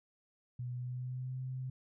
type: tone with pitch glide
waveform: sine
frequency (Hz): 123.47 to 129.38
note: B2 to C3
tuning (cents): 0 to -19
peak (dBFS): -37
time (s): 0.59-1.7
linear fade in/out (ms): 5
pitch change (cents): +81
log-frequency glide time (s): 0.73-1.39
effects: none